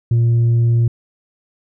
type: tone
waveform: sine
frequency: 117.1 Hz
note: A#2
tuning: 8 cents sharp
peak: -8 dBFS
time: 0.11-0.88 s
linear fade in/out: 5 ms
effects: tanh soft clip ceiling -10 dBFS